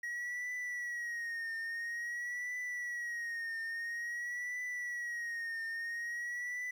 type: tone with vibrato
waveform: triangle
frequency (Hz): 1900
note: A#6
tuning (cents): +33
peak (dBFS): -35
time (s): 0.03-6.71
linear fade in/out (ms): 5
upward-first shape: triangle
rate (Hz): 0.49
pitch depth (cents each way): 79
effects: 11-bit